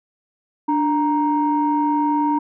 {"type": "tone pair together", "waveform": "sine", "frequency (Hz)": [294.7, 935], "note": ["D4", "A#5"], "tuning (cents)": [6, 5], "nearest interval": "octave + minor sixth", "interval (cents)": 1999, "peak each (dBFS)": -18, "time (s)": [0.68, 2.39], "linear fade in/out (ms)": 10, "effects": ["tanh soft clip ceiling -9 dBFS"]}